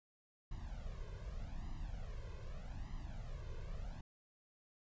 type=noise with flanger; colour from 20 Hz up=brown; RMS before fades=-45 dBFS; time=0.51-4.01 s; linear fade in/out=5 ms; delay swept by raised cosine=1 to 1.97 ms; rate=0.83 Hz; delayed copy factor=+0.95; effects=resampled to 16000 Hz